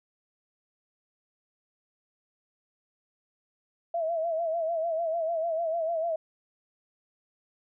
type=tone with vibrato; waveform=sine; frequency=659.3 Hz; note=E5; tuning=in tune; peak=-26 dBFS; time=3.94-6.16 s; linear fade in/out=5 ms; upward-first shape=sine; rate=6.7 Hz; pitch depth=74 cents each way; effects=none